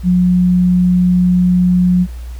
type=tone; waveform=sine; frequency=180 Hz; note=F#3; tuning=47 cents flat; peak=-8 dBFS; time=0.03-2.07 s; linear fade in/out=50 ms; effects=added 60 Hz sine -24 dBFS peak until 2.39 s + pink hiss -44 dBFS RMS until 2.39 s